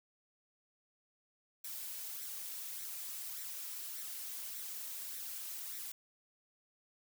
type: noise with flanger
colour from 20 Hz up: blue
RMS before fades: -44 dBFS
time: 1.64-5.92 s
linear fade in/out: 5 ms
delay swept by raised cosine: 0.51 to 3.21 ms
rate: 1.7 Hz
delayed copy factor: +0.55
effects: none